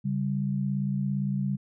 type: tone pair together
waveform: sine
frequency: 139 / 196.58 Hz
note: C#3 / G3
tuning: +5 / +5 cents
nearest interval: tritone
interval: 600 cents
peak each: -28 dBFS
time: 0.04-1.57 s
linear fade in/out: 20 ms
effects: none